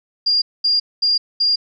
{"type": "tone bursts", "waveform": "sine", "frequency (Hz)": 4809, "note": "D8", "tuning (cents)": 40, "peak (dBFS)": -13, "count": 4, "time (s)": [0.26, 1.56], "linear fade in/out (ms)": 10, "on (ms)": 160, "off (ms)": 220, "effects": []}